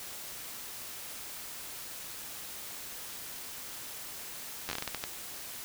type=slowing click train; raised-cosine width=0.2 ms; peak=-16 dBFS; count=10; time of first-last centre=4.69-5.039 s; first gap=10 ms; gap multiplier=1.32; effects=white hiss -43 dBFS RMS until 5.64 s